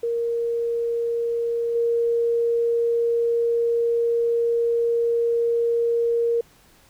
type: tone with level steps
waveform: sine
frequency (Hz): 467.3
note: A#4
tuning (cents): +4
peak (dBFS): -21 / -18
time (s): 0.03-6.41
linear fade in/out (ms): 5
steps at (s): 1.75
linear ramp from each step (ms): 5
effects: pink hiss -55 dBFS RMS until 6.89 s